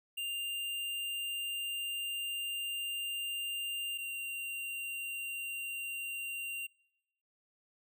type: tone pair in turn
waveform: square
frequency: 2794 / 2771 Hz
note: F7 / F7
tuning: 0 / -14 cents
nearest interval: unison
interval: 14 cents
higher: first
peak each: -36 / -38 dBFS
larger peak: first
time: 0.17-3.98 / 3.98-6.67 s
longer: first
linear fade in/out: 10 ms
effects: noise-tail reverb RT60 1.0 s tail -26 dB re dry